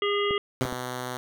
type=harmonic tone; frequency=407.6 Hz; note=G#4; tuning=32 cents flat; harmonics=1 / 3 / 5 / 7 / 8; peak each=-25 / -30 / -32 / -33 / -34 dBFS; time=0.02-0.38 s; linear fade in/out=2 ms
type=clicks; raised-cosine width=2 ms; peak=-20 dBFS; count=3; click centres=0.309 / 0.652 / 0.726 s
type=tone; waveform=5% pulse; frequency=125.7 Hz; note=B2; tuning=31 cents sharp; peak=-20 dBFS; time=0.61-1.17 s; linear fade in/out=0 ms
type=tone with exponential decay; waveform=15% pulse; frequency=130.81 Hz; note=C3; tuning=in tune; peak=-16 dBFS; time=0.61-0.77 s; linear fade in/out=2 ms; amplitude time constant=34 ms
effects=none